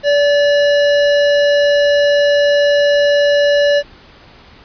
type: tone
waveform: square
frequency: 577 Hz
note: D5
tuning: 31 cents flat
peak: -10 dBFS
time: 0.03-3.83 s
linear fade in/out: 50 ms
effects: pink hiss -42 dBFS RMS until 4.64 s + resampled to 11025 Hz